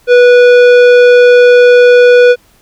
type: tone with tanh clipping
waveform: sine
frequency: 490 Hz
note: B4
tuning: 14 cents flat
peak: -3 dBFS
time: 0.07-2.36 s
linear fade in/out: 50 ms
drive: 14 dB
effects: pink hiss -48 dBFS RMS until 2.61 s